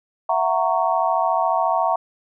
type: chord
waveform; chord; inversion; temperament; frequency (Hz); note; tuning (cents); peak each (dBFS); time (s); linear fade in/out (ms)
sine; F# dominant seventh; third; just; 666 / 740 / 925 / 1110; E5 / F#5 / A#5 / C#6; +18 / 0 / -14 / +2; -22 / -22 / -22 / -24; 0.29-1.96; 5
effects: none